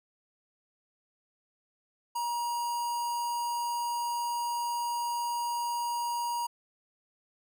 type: tone with notch filter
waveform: square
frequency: 951 Hz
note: A#5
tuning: 34 cents sharp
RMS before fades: -32 dBFS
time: 2.15-6.47 s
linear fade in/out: 10 ms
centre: 2400 Hz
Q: 1.1
effects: none